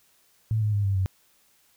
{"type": "tone with pitch steps", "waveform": "sine", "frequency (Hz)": [110, 105.95, 102.04, 98.28, 94.66], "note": ["A2", "G#2", "G#2", "G2", "F#2"], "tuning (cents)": [0, 35, -30, 5, 40], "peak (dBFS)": -21, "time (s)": [0.51, 1.06], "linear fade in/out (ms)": 0, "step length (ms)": 110, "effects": ["white hiss -63 dBFS RMS until 1.76 s"]}